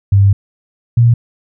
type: tone pair in turn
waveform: sine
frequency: 99.1 / 118.18 Hz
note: G2 / A#2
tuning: +19 / +24 cents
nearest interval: minor third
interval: 305 cents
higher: second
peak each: -5 dBFS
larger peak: neither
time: 0.12-0.33 / 0.97-1.14 s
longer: first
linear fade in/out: 5 ms
effects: none